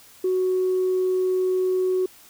sine tone, 370.6 Hz, F#4, 3 cents sharp, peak -18 dBFS, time 0.24-2.06 s, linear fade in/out 5 ms, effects tanh soft clip ceiling -15 dBFS + white hiss -50 dBFS RMS until 2.29 s

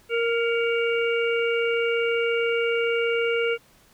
harmonic tone with a mistuned harmonic, 465.9 Hz, A#4, 1 cent flat, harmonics 1 / 3 / 5 / 6, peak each -22 / -30 / -29 / -32 dBFS, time 0.09-3.58 s, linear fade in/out 50 ms, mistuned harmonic 5, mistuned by -50 cents, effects pink hiss -57 dBFS RMS until 3.93 s

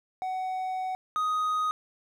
triangle tone pair in turn, 748 / 1249.1 Hz, F#5 / D#6, +19 / +6 cents, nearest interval major sixth, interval 887 cents, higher second, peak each -27 / -23 dBFS, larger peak second, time 0.22-0.95 / 1.16-1.71 s, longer first, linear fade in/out 0 ms, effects none

